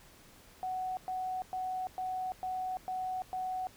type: tone bursts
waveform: sine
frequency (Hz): 744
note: F#5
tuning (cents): +9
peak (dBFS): -33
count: 7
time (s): 0.63-3.67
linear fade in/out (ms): 0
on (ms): 340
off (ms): 110
effects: pink hiss -58 dBFS RMS until 3.76 s